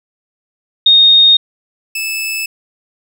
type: tone pair in turn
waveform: sine / sawtooth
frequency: 3704 / 2619 Hz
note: A#7 / E7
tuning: -12 / -12 cents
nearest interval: tritone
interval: 600 cents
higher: first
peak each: -4 / -14 dBFS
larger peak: first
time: 0.86-1.37 / 1.95-2.46 s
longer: neither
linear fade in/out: 5 ms
effects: none